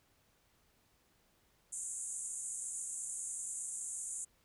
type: band-pass noise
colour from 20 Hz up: pink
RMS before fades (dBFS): -42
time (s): 1.72-4.25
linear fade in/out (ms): 10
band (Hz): 6800 to 10000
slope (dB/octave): 96
effects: pink hiss -72 dBFS RMS until 4.44 s